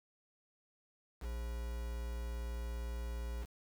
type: tone with quantisation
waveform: triangle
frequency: 58.8 Hz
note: A#1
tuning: 16 cents sharp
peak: -36 dBFS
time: 1.2-3.47 s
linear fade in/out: 50 ms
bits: 8
effects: none